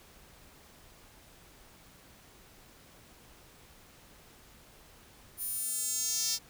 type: tone with high-pass filter sweep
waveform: sawtooth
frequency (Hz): 450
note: A4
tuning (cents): +39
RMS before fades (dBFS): -33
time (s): 5.37-6.39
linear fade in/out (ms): 50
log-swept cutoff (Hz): 12000 to 5100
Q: 3.1
effects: pink hiss -57 dBFS RMS until 6.49 s